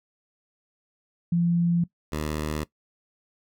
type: tone pair in turn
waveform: sine / 10% pulse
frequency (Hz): 171.6 / 76.44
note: F3 / D#2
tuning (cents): -30 / -30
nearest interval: octave + major second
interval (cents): 1400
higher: first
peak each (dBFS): -19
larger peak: neither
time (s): 1.32-1.84 / 2.12-2.64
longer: neither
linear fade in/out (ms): 5
effects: noise-tail reverb RT60 0.1 s tail -19 dB re dry